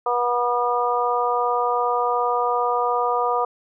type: harmonic tone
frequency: 242.7 Hz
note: B3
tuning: 30 cents flat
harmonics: 2 / 3 / 4 / 5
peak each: -24 / -24 / -24 / -24 dBFS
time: 0.06-3.45 s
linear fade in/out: 5 ms
effects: none